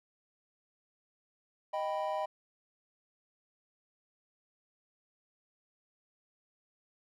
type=chord; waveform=triangle; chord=Eb augmented; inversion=none; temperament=equal; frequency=622.3 / 784 / 987.8 Hz; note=Eb5 / G5 / B5; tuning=0 / 0 / 0 cents; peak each=-33 / -35 / -36 dBFS; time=1.73-2.26 s; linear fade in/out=10 ms; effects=none